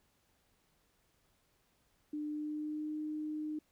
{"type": "tone with pitch glide", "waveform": "sine", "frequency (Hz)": [299.7, 305.6], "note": ["D4", "D#4"], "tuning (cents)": [35, -31], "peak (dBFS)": -36, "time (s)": [2.13, 3.59], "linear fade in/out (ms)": 5, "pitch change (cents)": 34, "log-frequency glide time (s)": [2.25, 2.95], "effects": ["pink hiss -74 dBFS RMS until 3.71 s"]}